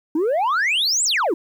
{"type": "exponential two-way sweep", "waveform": "sine", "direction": "up then down", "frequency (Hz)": [293.7, 8260, 293.7], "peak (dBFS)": -14, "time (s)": [0.15, 1.34], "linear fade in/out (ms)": 5, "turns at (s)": 1.04, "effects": ["tanh soft clip ceiling -16 dBFS", "9-bit"]}